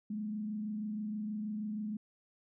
sine tone with frequency modulation, 212.1 Hz, G#3, 37 cents sharp, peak -35 dBFS, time 0.1-1.97 s, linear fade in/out 5 ms, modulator 26.3 Hz, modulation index 0.41, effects none

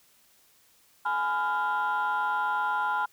sine chord, F diminished, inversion first, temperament just, 838.1 / 1005.8 / 1396.9 Hz, Ab5 / Cb6 / F6, +16 / +31 / 0 cents, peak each -28 dBFS, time 1.05-3.06 s, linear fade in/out 10 ms, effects tanh soft clip ceiling -20 dBFS + white hiss -62 dBFS RMS until 3.12 s

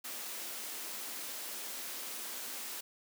white high-pass noise, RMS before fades -42 dBFS, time 0.04-2.81 s, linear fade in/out 10 ms, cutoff 200 Hz, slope 48 dB/octave, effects none

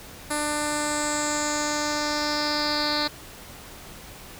10% pulse tone with low-pass filter sweep, 297.6 Hz, D4, 23 cents sharp, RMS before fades -26 dBFS, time 0.3-3.08 s, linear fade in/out 10 ms, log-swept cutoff 10000 to 4300 Hz, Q 5.4, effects pink hiss -43 dBFS RMS until 4.39 s

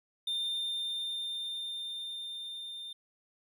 triangle tone with level ramp, 3609 Hz, A7, 43 cents sharp, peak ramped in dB -29 to -39 dBFS, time 0.27-2.93 s, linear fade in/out 5 ms, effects none

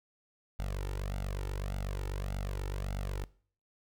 sawtooth tone with flanger, 48.14 Hz, G1, 31 cents flat, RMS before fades -35 dBFS, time 0.59-3.24 s, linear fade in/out 0 ms, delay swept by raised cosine 1.4 to 2.24 ms, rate 1.7 Hz, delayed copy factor +1, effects noise-tail reverb RT60 0.5 s tail -21 dB re dry

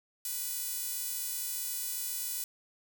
sawtooth tone with high-pass filter, 493.9 Hz, B4, in tune, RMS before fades -36 dBFS, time 0.25-2.44 s, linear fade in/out 2 ms, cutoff 9400 Hz, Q 0.61, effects none

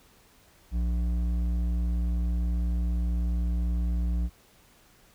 sine tone with hard clipping, 59.2 Hz, A#1, 27 cents sharp, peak -26 dBFS, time 0.71-4.3 s, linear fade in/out 50 ms, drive 8 dB, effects pink hiss -59 dBFS RMS until 5.14 s

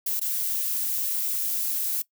violet noise with dropouts, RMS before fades -27 dBFS, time 0.06-2.02 s, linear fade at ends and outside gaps 5 ms, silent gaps 0.197-0.213 s, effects noise-tail reverb RT60 0.1 s tail -20 dB re dry

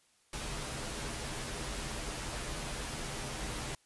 pink noise with comb filter, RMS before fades -39 dBFS, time 0.33-3.75 s, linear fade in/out 2 ms, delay 11 ms, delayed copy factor -0.6, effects white hiss -69 dBFS RMS until 3.85 s + resampled to 24000 Hz

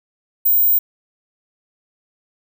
sine tone, 15130 Hz, A#9, 25 cents sharp, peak -11 dBFS, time 0.45-0.79 s, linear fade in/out 10 ms, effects none

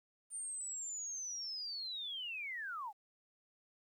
sine linear sweep, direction down, 9030 to 762 Hz, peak -40 dBFS, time 0.3-2.93 s, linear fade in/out 50 ms, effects 12-bit

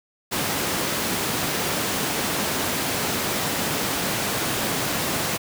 pink high-pass noise, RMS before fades -25 dBFS, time 0.31-5.38 s, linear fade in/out 20 ms, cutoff 140 Hz, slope 12 dB/octave, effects none

